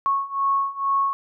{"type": "beating tone pair", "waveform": "sine", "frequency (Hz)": [1100, 1102.2], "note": ["C#6", "C#6"], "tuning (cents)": [-14, -10], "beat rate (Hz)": 2.2, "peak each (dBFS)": [-24, -22], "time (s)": [0.06, 1.13], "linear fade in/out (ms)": 0, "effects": []}